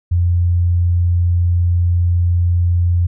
sine tone, 87.31 Hz, F2, in tune, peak -11 dBFS, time 0.11-3.07 s, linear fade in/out 10 ms, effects none

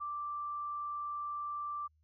sine tone, 1174.7 Hz, D6, in tune, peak -36 dBFS, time 0-1.88 s, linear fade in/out 20 ms, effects added 77 Hz sine -68 dBFS peak until 2.03 s

